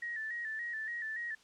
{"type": "tone with vibrato", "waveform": "sine", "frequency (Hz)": 1824, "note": "A#6", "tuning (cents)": -38, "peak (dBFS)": -36, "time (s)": [0.02, 1.35], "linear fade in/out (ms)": 5, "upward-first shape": "square", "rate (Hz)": 3.5, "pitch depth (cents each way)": 62, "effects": ["white hiss -63 dBFS RMS until 1.43 s", "low-pass 6000 Hz 12 dB/octave"]}